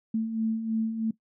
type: beating tone pair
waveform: sine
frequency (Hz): 220.1 / 223.2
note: A3 / A3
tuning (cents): +1 / +25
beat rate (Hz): 3.1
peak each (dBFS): -34 / -26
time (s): 0.14-1.11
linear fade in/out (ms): 5
effects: noise-tail reverb RT60 0.1 s tail -18 dB re dry